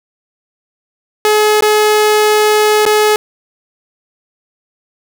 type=tone with dropouts; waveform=sawtooth; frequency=424.8 Hz; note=G#4; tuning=39 cents sharp; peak=-4 dBFS; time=1.25-3.16 s; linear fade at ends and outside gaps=1 ms; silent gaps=1.608-1.623 / 2.853-2.863 s; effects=7-bit